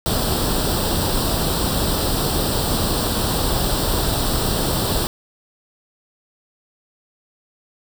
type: noise with comb filter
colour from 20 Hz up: pink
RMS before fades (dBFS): -20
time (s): 0.06-5.07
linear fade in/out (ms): 0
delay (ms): 0.23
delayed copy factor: +0.75
effects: none